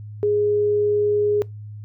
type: tone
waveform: sine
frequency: 415.3 Hz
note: G#4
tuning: in tune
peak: -16 dBFS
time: 0.23-1.42 s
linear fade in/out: 0 ms
effects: noise-tail reverb RT60 0.2 s tail -23 dB re dry + added 105 Hz sine -33 dBFS peak until 1.84 s